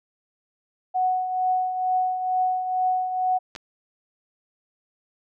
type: tone with tremolo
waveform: sine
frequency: 740 Hz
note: F#5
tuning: in tune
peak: -18 dBFS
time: 0.94-3.39 s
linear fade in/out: 20 ms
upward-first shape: triangle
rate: 2.2 Hz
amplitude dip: 60%
type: clicks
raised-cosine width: 0.2 ms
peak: -20 dBFS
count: 2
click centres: 3.552 / 3.561 s
effects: none